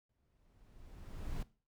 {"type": "noise with exponential growth", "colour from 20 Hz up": "brown", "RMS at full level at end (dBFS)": -38, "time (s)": [0.09, 1.43], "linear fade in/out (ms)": 5, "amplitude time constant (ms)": 290, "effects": ["noise-tail reverb RT60 0.4 s tail -19 dB re dry"]}